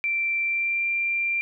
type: tone with pitch glide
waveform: sine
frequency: 2349 to 2372 Hz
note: D7 to D7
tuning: 0 to +17 cents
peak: -22 dBFS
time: 0.04-1.41 s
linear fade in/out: 0 ms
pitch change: +17 cents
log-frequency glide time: 0.43-0.86 s
effects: none